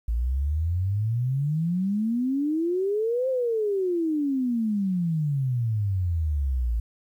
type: exponential two-way sweep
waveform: sine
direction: up then down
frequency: 55 to 530 to 55 Hz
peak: -22 dBFS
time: 0.08-6.8 s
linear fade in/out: 5 ms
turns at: 3.29 s
effects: 10-bit